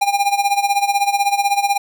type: tone with tremolo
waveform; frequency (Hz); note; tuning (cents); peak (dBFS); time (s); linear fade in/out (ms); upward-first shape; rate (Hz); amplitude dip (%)
square; 804; G5; +44; -12; 0.01-1.78; 10; sine; 16; 80
effects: none